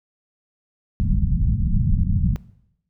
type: low-pass noise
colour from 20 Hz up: pink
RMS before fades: -19 dBFS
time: 1-2.36 s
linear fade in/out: 0 ms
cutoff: 200 Hz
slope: 48 dB/octave
effects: noise-tail reverb RT60 0.8 s tail -20 dB re dry